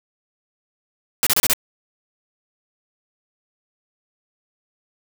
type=noise bursts; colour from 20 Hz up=white; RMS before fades=-17 dBFS; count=5; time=1.23-1.534 s; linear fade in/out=0 ms; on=36 ms; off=31 ms; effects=none